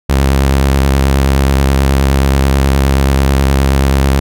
sawtooth tone with vibrato, 67.9 Hz, C#2, 35 cents flat, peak -4 dBFS, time 0.09-4.2 s, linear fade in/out 10 ms, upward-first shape triangle, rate 9.4 Hz, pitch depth 42 cents each way, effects none

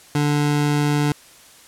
25% pulse tone, 146.83 Hz, D3, in tune, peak -13 dBFS, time 0.15-1.12 s, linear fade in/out 2 ms, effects white hiss -47 dBFS RMS until 1.67 s + low-pass 11000 Hz 12 dB/octave

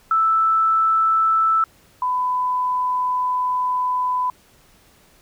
sine tone pair in turn, 1318.5 / 1001.3 Hz, E6 / B5, 0 / +24 cents, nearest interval perfect fourth, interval 476 cents, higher first, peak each -14 / -18 dBFS, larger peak first, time 0.11-1.64 / 2.02-4.3 s, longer second, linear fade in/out 2 ms, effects pink hiss -54 dBFS RMS until 5.21 s

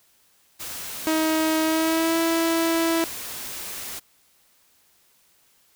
white noise, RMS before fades -34 dBFS, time 0.59-4 s, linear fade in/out 20 ms
sawtooth tone with pitch glide, 316.7 to 329.8 Hz, D#4 to E4, +31 to +1 cents, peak -16 dBFS, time 1.07-3.04 s, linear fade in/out 0 ms, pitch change +70 cents, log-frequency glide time 1.63-2.17 s
effects white hiss -61 dBFS RMS until 5.75 s

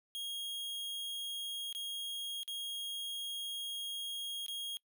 45% pulse tone with dropouts, 3267 Hz, G#7, 29 cents flat, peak -38 dBFS, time 0.15-4.77 s, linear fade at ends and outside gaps 0 ms, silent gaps 1.727-1.749 / 2.432-2.478 / 4.463-4.482 s, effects noise-tail reverb RT60 0.1 s tail -25 dB re dry

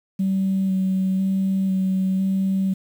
sine tone with vibrato, 190.6 Hz, G3, 48 cents flat, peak -17 dBFS, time 0.19-2.74 s, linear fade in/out 10 ms, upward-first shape square, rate 1 Hz, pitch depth 13 cents each way, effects tanh soft clip ceiling -14 dBFS + 8-bit

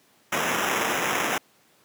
white noise with sample-and-hold, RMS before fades -25 dBFS, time 0.32-1.38 s, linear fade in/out 5 ms, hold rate 4410 Hz, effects pink hiss -60 dBFS RMS until 1.84 s + high-pass 200 Hz 12 dB/octave

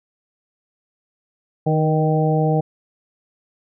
harmonic tone with a mistuned harmonic, 155.56 Hz, D#3, in tune, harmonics 1 / 2 / 3 / 4 / 5, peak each -17 / -25 / -22 / -25 / -24 dBFS, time 1.66-2.61 s, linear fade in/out 10 ms, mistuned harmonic 3, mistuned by +25 cents, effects none

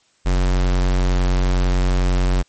square tone, 45.54 Hz, F#1, 27 cents flat, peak -15 dBFS, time 0.25-2.43 s, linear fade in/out 20 ms, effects white hiss -59 dBFS RMS until 2.48 s + MP3 32 kbps

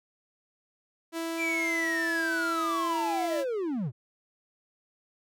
sawtooth tone with pitch glide, 330 to 334 Hz, E4 to E4, +2 to +23 cents, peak -27 dBFS, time 1.12-3.45 s, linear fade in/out 50 ms, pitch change +21 cents, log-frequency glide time 2.6-3.08 s
triangle linear sweep, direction down, 2373 to 103.83 Hz, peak -26 dBFS, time 1.37-3.92 s, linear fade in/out 50 ms
effects none

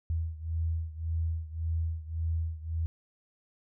sine beating tone pair, 81 / 82.8 Hz, E2 / E2, -30 / +8 cents, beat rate 1.8 Hz, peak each -31 / -34 dBFS, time 0.1-2.86 s, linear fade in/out 0 ms, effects none

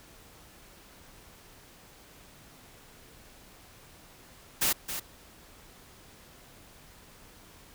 white noise with echo, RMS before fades -26 dBFS, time 4.61-4.73 s, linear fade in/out 10 ms, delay 270 ms, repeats 1, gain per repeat -9 dB, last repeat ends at 5 s, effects pink hiss -54 dBFS RMS until 7.74 s

